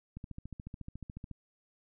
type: click train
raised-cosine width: 5 ms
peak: -30 dBFS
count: 17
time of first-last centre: 0.17-1.313 s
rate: 14 Hz
effects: none